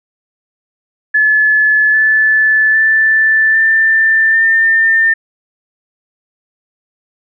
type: tone with pitch steps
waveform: sine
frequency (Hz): 1721 / 1741 / 1761.2 / 1781.7 / 1802.4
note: A6 / A6 / A6 / A6 / A6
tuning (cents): -39 / -19 / +1 / +21 / +41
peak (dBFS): -7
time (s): 1.14-5.14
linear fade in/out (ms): 10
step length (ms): 800
effects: none